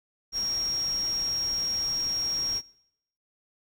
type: tone in noise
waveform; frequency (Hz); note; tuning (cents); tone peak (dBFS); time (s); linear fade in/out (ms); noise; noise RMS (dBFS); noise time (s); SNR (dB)
sine; 5588; F8; 0; -26; 0.32-2.62; 50; pink; -43; 0.32-2.62; +14
effects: noise-tail reverb RT60 0.8 s tail -22 dB re dry